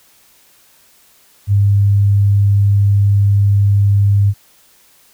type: tone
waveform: sine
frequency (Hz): 100.7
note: G2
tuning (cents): +47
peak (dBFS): -8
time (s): 1.47-4.34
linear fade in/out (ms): 50
effects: white hiss -50 dBFS RMS until 5.13 s